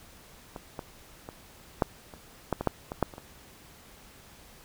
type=clicks; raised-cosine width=1 ms; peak=-24 / -21 / -25 / -8 / -29 / -12 / -17 / -9 / -20 / -9 / -30 / -27 dBFS; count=12; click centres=0.562 / 0.792 / 1.289 / 1.822 / 2.138 / 2.527 / 2.61 / 2.673 / 2.919 / 3.027 / 3.138 / 3.181 s; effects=pink hiss -53 dBFS RMS until 4.64 s